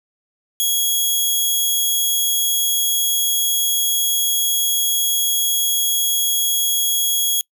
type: tone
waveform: 10% pulse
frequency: 3322 Hz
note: G#7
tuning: in tune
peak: -8 dBFS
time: 0.6-7.41 s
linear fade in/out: 0 ms
effects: noise-tail reverb RT60 0.1 s tail -26 dB re dry